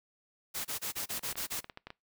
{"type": "noise bursts", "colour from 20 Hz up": "white", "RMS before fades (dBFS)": -36, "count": 8, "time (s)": [0.54, 1.609], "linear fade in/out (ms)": 20, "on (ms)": 110, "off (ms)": 27}
{"type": "clicks", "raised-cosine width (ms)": 0.3, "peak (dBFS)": -27, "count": 12, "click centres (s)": [1.193, 1.235, 1.288, 1.326, 1.356, 1.526, 1.59, 1.644, 1.698, 1.774, 1.87, 1.904]}
{"effects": ["noise-tail reverb RT60 0.2 s tail -23 dB re dry"]}